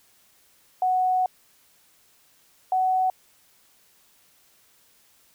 sine tone pair in turn, 740 / 747.3 Hz, F#5 / F#5, 0 / +17 cents, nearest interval unison, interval 17 cents, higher second, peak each -19 / -19 dBFS, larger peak neither, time 0.82-1.26 / 2.72-3.1 s, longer first, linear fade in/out 2 ms, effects white hiss -60 dBFS RMS until 5.34 s

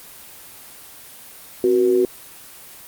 sine tone with amplitude modulation, 370.7 Hz, F#4, 3 cents sharp, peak -10 dBFS, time 1.64-2.05 s, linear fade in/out 2 ms, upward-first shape sine, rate 111 Hz, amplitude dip 70%, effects white hiss -41 dBFS RMS until 2.87 s + Opus 24 kbps

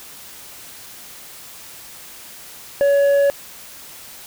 sine tone with tanh clipping, 563 Hz, C#5, 27 cents sharp, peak -13 dBFS, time 2.81-3.3 s, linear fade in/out 0 ms, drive 5 dB, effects white hiss -39 dBFS RMS until 4.26 s

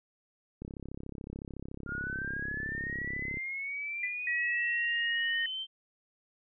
click train, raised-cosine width 3 ms, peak -28 dBFS, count 94, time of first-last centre 0.62-3.371 s, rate 33.8 Hz
sine linear sweep, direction up, 1396.9 to 3136 Hz, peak -34 dBFS, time 1.86-5.67 s, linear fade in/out 50 ms
sine tone with exponential decay, 2000 Hz, B6, 21 cents sharp, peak -28 dBFS, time 4.03-4.23 s, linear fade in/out 5 ms, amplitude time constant 43 ms
sine tone with pitch glide, 1924 to 1853.1 Hz, B6 to A#6, -46 to -11 cents, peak -29 dBFS, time 4.27-5.46 s, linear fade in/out 2 ms, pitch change -65 cents, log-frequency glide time 4.4-5.24 s
effects none

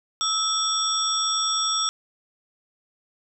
sine tone cluster, 1307 / 3281 / 3512 / 5590 / 7820 Hz, E6 / G#7 / A7 / F8 / B8, -15 / -22 / -4 / +1 / -18 cents, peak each -27 / -33 / -26 / -26 / -31 dBFS, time 0.21-1.89 s, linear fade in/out 0 ms, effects none

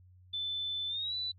sine tone with pitch glide, 3520 to 3974 Hz, A7 to B7, 0 to +10 cents, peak -33 dBFS, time 0.33-1.32 s, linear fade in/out 10 ms, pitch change +210 cents, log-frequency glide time 0.88-1.15 s, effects added 91 Hz sine -56 dBFS peak until 1.38 s + AAC 32 kbps

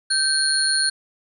sine tone cluster, 1552 / 4208 / 4355 / 9570 Hz, G6 / C8 / C#8 / D9, -18 / +9 / -31 / +32 cents, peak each -23 dBFS, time 0.1-0.9 s, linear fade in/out 10 ms, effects none

